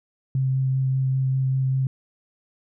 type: tone with vibrato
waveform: sine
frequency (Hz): 132.2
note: C3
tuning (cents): +18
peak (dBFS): -19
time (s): 0.35-1.87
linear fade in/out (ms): 2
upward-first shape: sine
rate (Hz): 5.1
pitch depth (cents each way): 10
effects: none